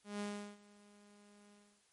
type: tone with ADSR envelope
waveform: sawtooth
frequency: 205.5 Hz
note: G#3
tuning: 18 cents flat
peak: -34 dBFS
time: 0.04-1.83 s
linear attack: 160 ms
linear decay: 370 ms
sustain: -23 dB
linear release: 310 ms
effects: white hiss -72 dBFS RMS until 1.92 s + MP3 48 kbps